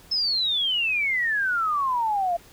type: exponential sweep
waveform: sine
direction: down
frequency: 5274 to 673 Hz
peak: -21 dBFS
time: 0.11-2.37 s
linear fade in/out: 10 ms
effects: pink hiss -51 dBFS RMS until 2.52 s